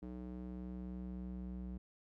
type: tone with band-pass filter sweep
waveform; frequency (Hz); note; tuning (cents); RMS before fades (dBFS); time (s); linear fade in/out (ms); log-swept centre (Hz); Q
square; 61.74; B1; 0; -45; 0.02-1.78; 10; 270 to 150; 1.5
effects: none